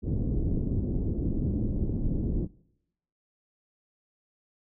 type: low-pass noise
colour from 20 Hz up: pink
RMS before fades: -28 dBFS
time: 0.02-2.48 s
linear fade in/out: 50 ms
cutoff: 350 Hz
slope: 24 dB/octave
effects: noise-tail reverb RT60 0.8 s tail -22 dB re dry